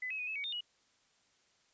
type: tone with pitch steps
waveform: sine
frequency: 2010 / 2566 / 2481 / 2592 / 2253 / 3646 / 2909 Hz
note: B6 / E7 / D#7 / E7 / C#7 / A#7 / F#7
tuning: +30 / -47 / -6 / -30 / +28 / -39 / -30 cents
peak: -36 dBFS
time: 0.02-0.608 s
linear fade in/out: 5 ms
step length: 84 ms
effects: white hiss -71 dBFS RMS until 1.73 s + resampled to 16000 Hz